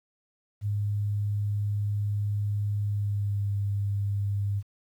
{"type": "tone with pitch glide", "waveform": "sine", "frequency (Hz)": [103, 100.71], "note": ["G#2", "G2"], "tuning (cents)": [-14, 47], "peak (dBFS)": -25, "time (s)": [0.61, 4.63], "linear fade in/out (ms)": 50, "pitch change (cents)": -39, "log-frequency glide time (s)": [2.82, 3.53], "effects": ["10-bit"]}